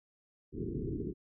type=low-pass noise; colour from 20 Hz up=white; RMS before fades=-37 dBFS; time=0.52-1.14 s; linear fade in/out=50 ms; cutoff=420 Hz; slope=96 dB/octave; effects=none